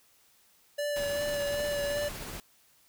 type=tone with vibrato; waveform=square; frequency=579 Hz; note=D5; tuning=25 cents flat; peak=-30 dBFS; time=0.78-2.09 s; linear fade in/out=10 ms; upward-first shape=sine; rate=2.6 Hz; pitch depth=21 cents each way
type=noise with tremolo; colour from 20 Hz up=pink; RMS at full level=-39 dBFS; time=0.96-2.4 s; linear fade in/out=2 ms; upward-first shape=triangle; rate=16 Hz; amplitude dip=30%
effects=white hiss -64 dBFS RMS until 2.88 s